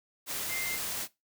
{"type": "tone in noise", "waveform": "sine", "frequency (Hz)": 2093, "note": "C7", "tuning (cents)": 0, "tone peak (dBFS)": -34, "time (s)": [0.48, 0.79], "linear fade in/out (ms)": 50, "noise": "white", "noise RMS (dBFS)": -35, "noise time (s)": [0.26, 1.08], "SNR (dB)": -2, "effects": ["noise-tail reverb RT60 0.2 s tail -19 dB re dry"]}